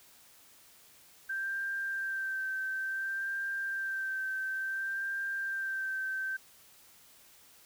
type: tone with vibrato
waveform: sine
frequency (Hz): 1568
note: G6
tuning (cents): 0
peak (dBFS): -32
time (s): 1.29-6.37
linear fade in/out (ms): 10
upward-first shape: sine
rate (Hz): 0.57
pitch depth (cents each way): 21
effects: white hiss -59 dBFS RMS until 7.65 s